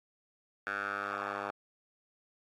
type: tone with band-pass filter sweep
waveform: 10% pulse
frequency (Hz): 100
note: G2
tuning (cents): +35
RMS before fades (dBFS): -37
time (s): 0.67-1.51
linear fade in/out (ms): 0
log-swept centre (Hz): 1500 to 1000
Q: 4.2
effects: AAC 48 kbps